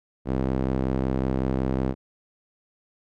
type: tone with band-pass filter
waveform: sawtooth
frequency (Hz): 65.41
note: C2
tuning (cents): 0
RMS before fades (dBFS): -25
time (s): 0.25-1.95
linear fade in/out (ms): 50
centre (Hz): 300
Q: 0.78
effects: none